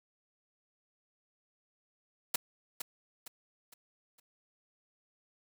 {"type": "noise with echo", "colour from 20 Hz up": "white", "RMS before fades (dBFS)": -30, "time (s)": [2.34, 2.36], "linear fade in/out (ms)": 5, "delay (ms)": 460, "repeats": 4, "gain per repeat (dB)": -8, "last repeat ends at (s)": 4.2, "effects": []}